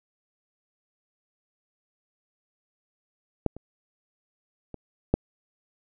clicks, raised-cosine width 2 ms, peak -9 / -27 / -24 / -6 dBFS, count 4, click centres 3.463 / 3.566 / 4.743 / 5.14 s, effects none

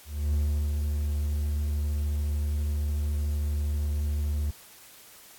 triangle tone with ADSR envelope, 73.9 Hz, D2, 11 cents sharp, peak -20 dBFS, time 0.05-4.51 s, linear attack 280 ms, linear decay 390 ms, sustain -3 dB, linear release 8 ms, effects white hiss -51 dBFS RMS until 5.38 s + AAC 64 kbps

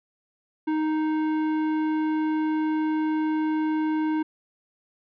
triangle tone with tanh clipping, 311.1 Hz, D#4, in tune, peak -24 dBFS, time 0.67-4.23 s, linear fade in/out 10 ms, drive 17 dB, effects none

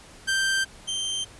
sawtooth tone pair in turn, 1568 / 3136 Hz, G6 / G7, 0 / 0 cents, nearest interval octave, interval 1200 cents, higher second, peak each -18 / -23 dBFS, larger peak first, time 0.27-0.65 / 0.87-1.25 s, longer neither, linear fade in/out 20 ms, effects pink hiss -48 dBFS RMS until 1.39 s + resampled to 24000 Hz

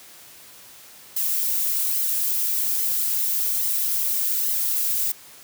violet noise with flanger, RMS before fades -23 dBFS, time 1.16-5.12 s, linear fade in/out 5 ms, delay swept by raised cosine 0.96 to 4.46 ms, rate 1.2 Hz, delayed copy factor +0.55, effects white hiss -46 dBFS RMS until 5.43 s + high-pass 80 Hz 12 dB/octave

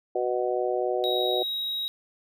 harmonic tone, 123.6 Hz, B2, 2 cents sharp, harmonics 3 / 4 / 5 / 6, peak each -28 / -29 / -30 / -31 dBFS, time 0.15-1.43 s, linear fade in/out 5 ms
triangle tone, 3813 Hz, A#7, 38 cents sharp, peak -26 dBFS, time 1.04-1.88 s, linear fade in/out 0 ms
effects none

